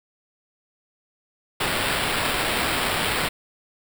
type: noise with sample-and-hold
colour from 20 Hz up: blue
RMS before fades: -24 dBFS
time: 1.6-3.29 s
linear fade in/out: 10 ms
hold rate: 6300 Hz
effects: none